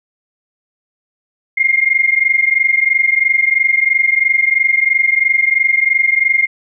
sine tone pair together, 2112 / 2135 Hz, C7 / C7, +16 / +34 cents, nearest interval unison, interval 18 cents, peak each -13 dBFS, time 1.57-6.47 s, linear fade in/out 10 ms, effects none

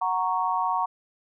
sine chord, F# major, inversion none, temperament equal, 740 / 932.3 / 1108.7 Hz, F#5 / A#5 / C#6, 0 / 0 / 0 cents, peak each -28 / -26 / -27 dBFS, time 0.01-0.86 s, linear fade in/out 10 ms, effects none

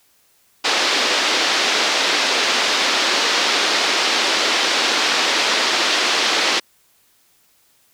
white band-pass noise, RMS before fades -18 dBFS, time 0.64-6.6 s, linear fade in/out 10 ms, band 270 to 5000 Hz, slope 24 dB/octave, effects white hiss -58 dBFS RMS until 7.93 s

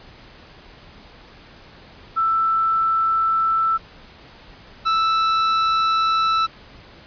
sine / 45% pulse tone pair in turn, 1326 / 1318.6 Hz, E6 / E6, +10 / 0 cents, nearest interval unison, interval 10 cents, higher first, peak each -16 dBFS, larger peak neither, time 2.16-3.78 / 4.85-6.47 s, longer neither, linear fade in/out 20 ms, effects pink hiss -45 dBFS RMS until 7.06 s + resampled to 11025 Hz

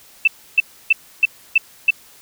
sine tone bursts, 2656 Hz, E7, 12 cents sharp, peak -8 dBFS, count 6, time 0.25-1.906 s, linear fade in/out 5 ms, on 26 ms, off 300 ms, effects white hiss -47 dBFS RMS until 2.21 s

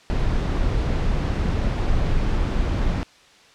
brown noise, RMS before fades -21 dBFS, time 0.1-3.03 s, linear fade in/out 0 ms, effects white hiss -51 dBFS RMS until 3.54 s + low-pass 5000 Hz 12 dB/octave

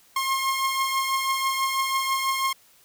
sawtooth beating tone pair, 1070 / 1076.1 Hz, C6 / C6, +38 / +48 cents, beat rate 6.1 Hz, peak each -20 / -26 dBFS, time 0.16-2.53 s, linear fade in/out 5 ms, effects white hiss -57 dBFS RMS until 2.84 s

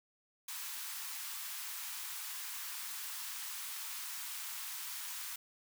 white high-pass noise, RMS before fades -43 dBFS, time 0.48-5.36 s, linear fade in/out 5 ms, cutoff 870 Hz, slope 48 dB/octave, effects none

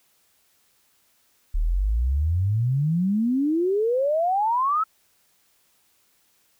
sine exponential sweep, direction up, 35.91 to 1327 Hz, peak -19 dBFS, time 1.54-4.84 s, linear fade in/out 10 ms, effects white hiss -64 dBFS RMS until 6.59 s

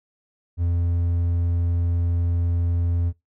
triangle tone, 86 Hz, F2, 26 cents flat, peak -17 dBFS, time 0.57-3.13 s, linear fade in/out 50 ms, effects noise-tail reverb RT60 0.2 s tail -22 dB re dry

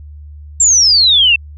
sine exponential sweep, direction down, 7540 to 2637 Hz, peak -6 dBFS, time 0.6-1.36 s, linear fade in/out 5 ms, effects added 74 Hz sine -30 dBFS peak until 1.57 s

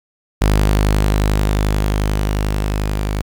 sawtooth tone with level ramp, 51.3 Hz, G#1, 21 cents flat, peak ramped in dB -7 to -14 dBFS, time 0.41-3.22 s, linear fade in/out 10 ms, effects 8-bit

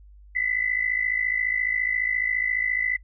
sine tone pair together, 1981.5 / 2036 Hz, B6 / C7, +5 / -48 cents, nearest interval unison, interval 47 cents, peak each -25 dBFS, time 0.35-2.97 s, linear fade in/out 10 ms, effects noise-tail reverb RT60 0.1 s tail -23 dB re dry + added 50 Hz sine -46 dBFS peak until 3.03 s

